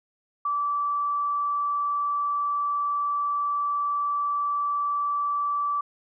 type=tone; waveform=sine; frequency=1159 Hz; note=D6; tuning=23 cents flat; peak=-23 dBFS; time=0.45-5.81 s; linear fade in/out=5 ms; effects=none